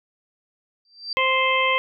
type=tone with exponential growth; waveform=sine; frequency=4689 Hz; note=D8; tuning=4 cents flat; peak=-23 dBFS; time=0.85-1.13 s; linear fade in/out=2 ms; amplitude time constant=60 ms
type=harmonic tone; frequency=523.3 Hz; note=C5; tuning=in tune; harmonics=1 / 2 / 4 / 5 / 6; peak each=-25 / -22 / -22 / -26 / -27 dBFS; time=1.17-1.78 s; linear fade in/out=0 ms
effects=none